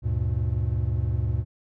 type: tone cluster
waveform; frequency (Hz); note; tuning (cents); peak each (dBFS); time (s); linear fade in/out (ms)
triangle; 73.8 / 99.4 / 119; D2 / G2 / A#2; +9 / +25 / +36; -25; 0.02-1.45; 50
effects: none